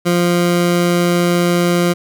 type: tone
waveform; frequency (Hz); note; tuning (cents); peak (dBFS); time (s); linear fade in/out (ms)
20% pulse; 174.61; F3; 0; -7; 0.05-1.94; 20
effects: none